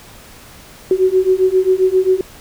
sine beating tone pair, 370.2 / 377.7 Hz, F#4 / F#4, +1 / +36 cents, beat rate 7.5 Hz, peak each -14 / -13 dBFS, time 0.91-2.21 s, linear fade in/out 2 ms, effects pink hiss -40 dBFS RMS until 2.4 s

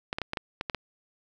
clicks, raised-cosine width 0.3 ms, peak -14 dBFS, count 8, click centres 0.129 / 0.185 / 0.217 / 0.334 / 0.372 / 0.611 / 0.698 / 0.747 s, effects none

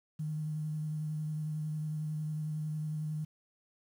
sine tone with vibrato, 153.7 Hz, D#3, 21 cents flat, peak -33 dBFS, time 0.19-3.25 s, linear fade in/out 10 ms, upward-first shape sine, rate 11 Hz, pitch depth 18 cents each way, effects 10-bit

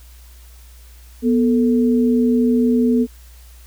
sine tone pair together, 243.8 / 442 Hz, B3 / A4, -22 / +8 cents, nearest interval minor seventh, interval 1030 cents, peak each -13 / -20 dBFS, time 1.22-3.07 s, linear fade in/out 50 ms, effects added 60 Hz sine -40 dBFS peak until 3.66 s + white hiss -50 dBFS RMS until 3.66 s

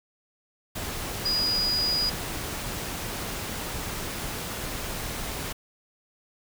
sine tone in noise, 4910 Hz, D#8, 24 cents flat, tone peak -23 dBFS, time 1.25-2.1 s, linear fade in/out 10 ms, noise pink, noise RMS -33 dBFS, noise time 0.75-5.53 s, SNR +7 dB, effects none

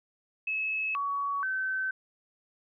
sine tone with pitch steps, 2587 / 1126 / 1535 Hz, E7 / C#6 / G6, -33 / +27 / -37 cents, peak -28 dBFS, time 0.47-1.91 s, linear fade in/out 5 ms, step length 480 ms, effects none

